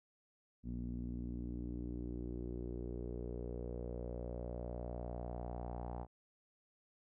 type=tone with low-pass filter sweep; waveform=sawtooth; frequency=59.9 Hz; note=A#1; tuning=48 cents sharp; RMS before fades=-43 dBFS; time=0.63-6.07 s; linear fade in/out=50 ms; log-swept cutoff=230 to 820 Hz; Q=3.9; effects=none